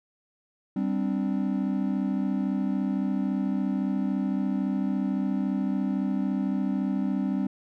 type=chord; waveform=triangle; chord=G suspended fourth; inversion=none; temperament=equal with one note detuned; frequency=196 / 259.7 / 293.7 Hz; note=G3 / C4 / D4; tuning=0 / -13 / 0 cents; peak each=-25 / -27 / -30 dBFS; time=0.76-7.47 s; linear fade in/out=5 ms; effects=none